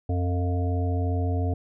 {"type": "harmonic tone with a mistuned harmonic", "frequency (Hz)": 89.3, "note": "F2", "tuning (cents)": 39, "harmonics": [1, 3, 5, 7, 8], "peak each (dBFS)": [-23, -32, -35, -39, -36], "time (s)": [0.09, 1.54], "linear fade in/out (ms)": 5, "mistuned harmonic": 8, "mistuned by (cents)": -16, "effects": []}